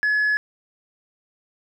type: tone with tanh clipping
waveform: sine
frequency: 1700 Hz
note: G#6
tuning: 40 cents sharp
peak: -18 dBFS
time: 0.03-0.37 s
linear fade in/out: 0 ms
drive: 1 dB
effects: none